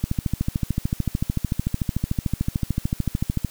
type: click train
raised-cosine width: 5 ms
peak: -9 dBFS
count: 47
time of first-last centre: 0.04-3.447 s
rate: 13.5 Hz
effects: white hiss -45 dBFS RMS until 3.5 s